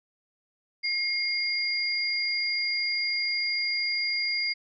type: tone pair together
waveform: sine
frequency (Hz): 2142 / 4809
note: C7 / D8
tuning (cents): +40 / +40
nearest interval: octave + major second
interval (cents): 1400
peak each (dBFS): -28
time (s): 0.83-4.54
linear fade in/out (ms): 20
effects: none